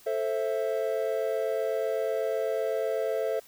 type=chord; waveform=triangle; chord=A minor; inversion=none; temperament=just; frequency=440 / 528 / 660 Hz; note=A4 / C5 / E5; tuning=0 / +16 / +2 cents; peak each=-28 / -29 / -29 dBFS; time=0.06-3.4 s; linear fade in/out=10 ms; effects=white hiss -55 dBFS RMS until 3.47 s